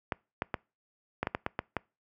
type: clicks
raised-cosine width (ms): 0.5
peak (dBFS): -14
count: 9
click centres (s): 0.122 / 0.421 / 0.542 / 1.23 / 1.271 / 1.349 / 1.464 / 1.591 / 1.767
effects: noise-tail reverb RT60 0.3 s tail -26 dB re dry + high-pass 60 Hz 12 dB/octave